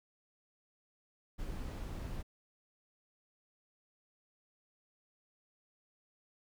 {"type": "noise", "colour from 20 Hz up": "brown", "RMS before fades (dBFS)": -41, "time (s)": [1.38, 2.23], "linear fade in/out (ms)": 20, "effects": []}